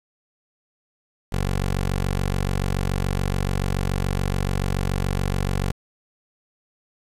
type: tone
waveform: 15% pulse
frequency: 47 Hz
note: F#1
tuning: 28 cents sharp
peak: -15 dBFS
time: 1.32-5.72 s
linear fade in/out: 10 ms
effects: resampled to 32000 Hz + 7-bit